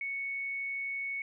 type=tone; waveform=sine; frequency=2217 Hz; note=C#7; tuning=in tune; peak=-33 dBFS; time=0.01-1.22 s; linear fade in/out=2 ms; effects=none